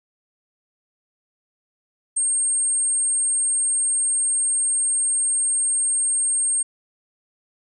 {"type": "tone", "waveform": "sine", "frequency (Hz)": 8540, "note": "C9", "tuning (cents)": 34, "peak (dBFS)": -18, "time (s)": [2.16, 6.63], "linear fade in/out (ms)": 10, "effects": []}